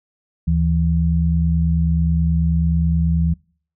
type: tone pair together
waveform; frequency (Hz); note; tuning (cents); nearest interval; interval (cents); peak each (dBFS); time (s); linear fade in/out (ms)
sine; 75.48 / 164.81; D2 / E3; +48 / 0; octave + major second; 1352; -17; 0.47-3.34; 10
effects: noise-tail reverb RT60 0.5 s tail -26 dB re dry